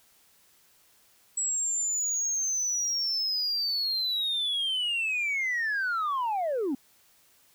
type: linear sweep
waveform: sine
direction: down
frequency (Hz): 7800 to 245.8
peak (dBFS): -24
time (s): 1.37-6.75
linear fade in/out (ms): 5
effects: tanh soft clip ceiling -24 dBFS + white hiss -62 dBFS RMS until 7.54 s